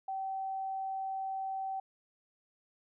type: tone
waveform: sine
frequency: 770 Hz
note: G5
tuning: 31 cents flat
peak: -34 dBFS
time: 0.08-1.8 s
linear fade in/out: 5 ms
effects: none